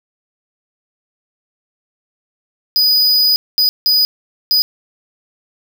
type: tone bursts at uneven times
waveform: square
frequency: 4961 Hz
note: D#8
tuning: 6 cents flat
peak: -10 dBFS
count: 4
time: 2.76-3.36 / 3.58-3.69 / 3.86-4.05 / 4.51-4.62 s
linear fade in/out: 0 ms
effects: none